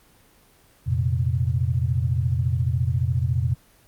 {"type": "chord", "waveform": "sine", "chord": "F suspended fourth", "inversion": "none", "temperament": "equal", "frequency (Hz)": [87.31, 116.54, 130.81], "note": ["F2", "Bb2", "C3"], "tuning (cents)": [0, 0, 0], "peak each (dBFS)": -24, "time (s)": [0.86, 3.55], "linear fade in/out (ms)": 20, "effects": ["pink hiss -56 dBFS RMS until 3.87 s", "Opus 24 kbps"]}